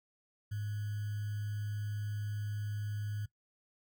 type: tone with sample-and-hold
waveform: sine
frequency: 104.4 Hz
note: G#2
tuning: 10 cents sharp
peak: -35 dBFS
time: 0.51-3.26 s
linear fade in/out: 10 ms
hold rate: 1575 Hz
effects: noise-tail reverb RT60 0.1 s tail -18 dB re dry